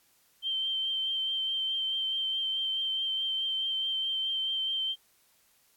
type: tone with vibrato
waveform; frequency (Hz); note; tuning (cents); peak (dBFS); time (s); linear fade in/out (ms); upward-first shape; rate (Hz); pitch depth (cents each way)
sine; 3128; G7; -4; -28; 0.42-4.96; 50; triangle; 4.7; 20
effects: white hiss -66 dBFS RMS until 5.76 s + AAC 64 kbps